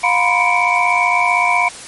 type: tone cluster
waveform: sine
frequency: 710 / 962 / 1018 / 2232 / 2329 Hz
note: F5 / B5 / C6 / C#7 / D7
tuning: +28 / -46 / -48 / +11 / -15 cents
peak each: -18 dBFS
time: 0.03-1.69 s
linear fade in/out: 10 ms
effects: white hiss -33 dBFS RMS until 1.87 s + MP3 48 kbps